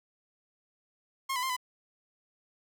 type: tone with pitch steps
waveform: sawtooth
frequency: 1073 / 998 / 1052 / 1003 Hz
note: C6 / B5 / C6 / B5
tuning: +43 / +18 / +9 / +26 cents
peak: -26 dBFS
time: 1.29-1.566 s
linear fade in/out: 10 ms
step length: 69 ms
effects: none